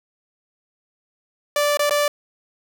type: tone with dropouts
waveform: sawtooth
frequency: 585 Hz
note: D5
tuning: 7 cents flat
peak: -13 dBFS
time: 1.56-2.08 s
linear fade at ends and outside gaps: 2 ms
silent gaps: 1.772-1.793 / 1.896-1.908 s
effects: none